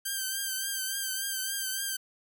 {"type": "tone with vibrato", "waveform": "5% pulse", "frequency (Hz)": 1568, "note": "G6", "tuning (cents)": 0, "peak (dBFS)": -20, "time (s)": [0.05, 1.97], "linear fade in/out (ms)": 10, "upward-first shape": "triangle", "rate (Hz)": 3.5, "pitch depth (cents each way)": 49, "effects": []}